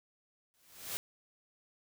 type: noise with exponential growth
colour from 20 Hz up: white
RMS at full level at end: -35 dBFS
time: 0.54-0.97 s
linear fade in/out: 0 ms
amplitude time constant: 92 ms
effects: none